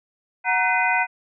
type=tone cluster; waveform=sine; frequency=735 / 939 / 1509 / 2038 / 2469 Hz; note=F#5 / A#5 / F#6 / C7 / D#7; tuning=-12 / +12 / +34 / -46 / -14 cents; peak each=-24 dBFS; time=0.44-1.07 s; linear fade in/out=50 ms; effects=none